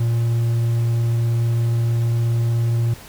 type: tone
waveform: triangle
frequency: 116.7 Hz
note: A#2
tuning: 2 cents sharp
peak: -14 dBFS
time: 0-2.94 s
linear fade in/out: 5 ms
effects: pink hiss -41 dBFS RMS until 3.08 s